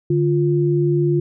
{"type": "tone pair together", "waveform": "sine", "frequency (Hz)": [146.91, 349.2], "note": ["D3", "F4"], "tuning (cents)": [1, 0], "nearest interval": "octave + minor third", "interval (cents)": 1499, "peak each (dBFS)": -17, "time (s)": [0.1, 1.2], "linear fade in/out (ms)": 5, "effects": []}